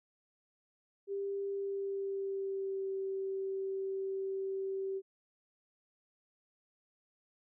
sine tone with pitch glide, 396.8 to 386.4 Hz, G4 to G4, +21 to -25 cents, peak -34 dBFS, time 1.07-5.02 s, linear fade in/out 50 ms, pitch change -46 cents, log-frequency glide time 1.48-2.91 s, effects none

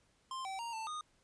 square tone with pitch steps, 1049 / 770 / 932 / 888 / 1232 Hz, C6 / G5 / A#5 / A5 / D#6, +4 / -31 / -1 / +16 / -17 cents, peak -40 dBFS, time 0.31-1.01 s, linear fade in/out 2 ms, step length 140 ms, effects pink hiss -72 dBFS RMS until 1.23 s + resampled to 22050 Hz

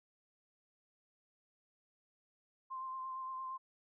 sine tone with vibrato, 1046.5 Hz, C6, in tune, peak -40 dBFS, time 2.7-3.58 s, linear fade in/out 20 ms, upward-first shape sine, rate 8.7 Hz, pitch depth 19 cents each way, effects none

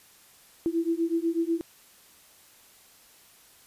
sine beating tone pair, 329 / 337.1 Hz, E4 / E4, -3 / +39 cents, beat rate 8.1 Hz, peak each -27 dBFS, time 0.66-1.61 s, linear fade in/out 0 ms, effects white hiss -56 dBFS RMS until 3.66 s + resampled to 32000 Hz

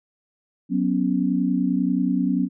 sine chord, F# suspended fourth, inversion none, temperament equal, 185 / 246.9 / 277.2 Hz, F#3 / B3 / C#4, 0 / 0 / 0 cents, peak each -23 dBFS, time 0.69-2.49 s, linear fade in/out 50 ms, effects none

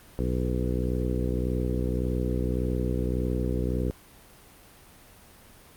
harmonic tone with a mistuned harmonic, 61.74 Hz, B1, in tune, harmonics 1 / 2 / 3 / 4 / 5 / 6 / 7 / 8, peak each -28 / -31 / -33 / -34 / -35 / -36 / -36 / -37 dBFS, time 0.19-3.91 s, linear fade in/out 0 ms, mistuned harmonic 8, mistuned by +19 cents, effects pink hiss -52 dBFS RMS until 5.76 s + Opus 32 kbps

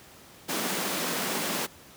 pink high-pass noise, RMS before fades -30 dBFS, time 0.48-1.67 s, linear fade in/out 20 ms, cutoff 170 Hz, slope 48 dB/octave, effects pink hiss -51 dBFS RMS until 1.96 s + high-pass 80 Hz 12 dB/octave

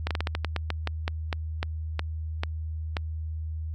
slowing click train, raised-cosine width 0.3 ms, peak -12 dBFS, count 16, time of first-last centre 0.07-2.968 s, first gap 37 ms, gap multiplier 1.21, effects added 79 Hz sine -30 dBFS peak until 3.74 s

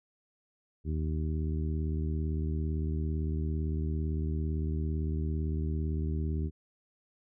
harmonic tone, 77.78 Hz, D#2, in tune, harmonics 1 / 2 / 3 / 4 / 5, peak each -30 / -36 / -40 / -42 / -44 dBFS, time 0.84-6.51 s, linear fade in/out 50 ms, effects none

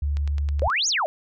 sine tone, 72.2 Hz, D2, 29 cents flat, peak -21 dBFS, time 0.02-0.68 s, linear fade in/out 5 ms
click train, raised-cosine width 0.2 ms, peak -22 dBFS, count 6, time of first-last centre 0.17-0.701 s, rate 9.42 Hz
sine exponential two-way sweep, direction up then down, 493.9 to 7030 to 566 Hz, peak -20 dBFS, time 0.62-1.06 s, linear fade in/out 0 ms, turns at 0.88 s
effects none

